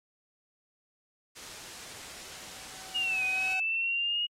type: noise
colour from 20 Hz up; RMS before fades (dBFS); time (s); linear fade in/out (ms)
white; -43; 1.35-3.55; 20
type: tone with exponential growth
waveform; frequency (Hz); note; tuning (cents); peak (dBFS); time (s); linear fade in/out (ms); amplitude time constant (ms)
sawtooth; 755; F#5; +35; -31; 1.99-3.6; 5; 350
type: linear two-way sweep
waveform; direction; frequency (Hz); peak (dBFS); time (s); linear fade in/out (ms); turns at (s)
sine; down then up; 2888 to 2489 to 2887; -27; 2.94-4.27; 20; 3.24
effects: low-pass 8000 Hz 12 dB/octave + AAC 48 kbps